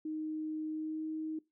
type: tone with pitch glide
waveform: sine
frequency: 311.1 to 314.2 Hz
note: D#4 to D#4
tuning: 0 to +17 cents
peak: -35 dBFS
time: 0.05-1.39 s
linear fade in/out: 5 ms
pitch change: +17 cents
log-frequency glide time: 0.69-1.05 s
effects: noise-tail reverb RT60 0.2 s tail -20 dB re dry